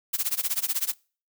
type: noise with tremolo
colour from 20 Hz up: blue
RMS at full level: -24 dBFS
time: 0.13-0.94 s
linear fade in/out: 10 ms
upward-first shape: sine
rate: 16 Hz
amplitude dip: 95%
effects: noise-tail reverb RT60 0.4 s tail -26 dB re dry